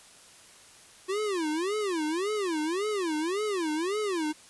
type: tone with vibrato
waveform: square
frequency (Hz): 361.2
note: F#4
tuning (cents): -42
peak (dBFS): -28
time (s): 1.08-4.33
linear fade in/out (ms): 20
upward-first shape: sine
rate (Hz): 1.8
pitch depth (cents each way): 300
effects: white hiss -53 dBFS RMS until 4.49 s + resampled to 24000 Hz